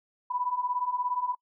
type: beating tone pair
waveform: sine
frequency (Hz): 977 / 994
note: B5 / B5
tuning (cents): -19 / +11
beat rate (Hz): 17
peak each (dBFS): -32 / -29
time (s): 0.3-1.35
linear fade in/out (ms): 10
effects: noise-tail reverb RT60 0.1 s tail -25 dB re dry